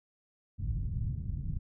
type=low-pass noise; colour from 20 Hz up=white; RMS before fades=-34 dBFS; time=0.58-1.59 s; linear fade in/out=20 ms; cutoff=130 Hz; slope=24 dB/octave; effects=none